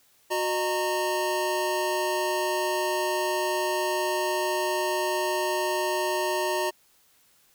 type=tone cluster; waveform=square; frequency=366.6 / 611 / 925 Hz; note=F#4 / D#5 / A#5; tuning=-16 / -32 / -14 cents; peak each=-30 dBFS; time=0.3-6.71 s; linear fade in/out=20 ms; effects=white hiss -62 dBFS RMS until 7.54 s